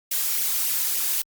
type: noise with flanger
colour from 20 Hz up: blue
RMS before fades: -24 dBFS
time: 0.11-1.22 s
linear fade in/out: 5 ms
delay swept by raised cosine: 0.33 to 3.03 ms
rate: 3.5 Hz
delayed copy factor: +0.65
effects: Opus 48 kbps